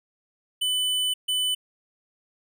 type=tone bursts at uneven times; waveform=square; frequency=3000 Hz; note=F#7; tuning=23 cents sharp; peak=-23 dBFS; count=2; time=0.61-1.14 / 1.28-1.55 s; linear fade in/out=10 ms; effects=none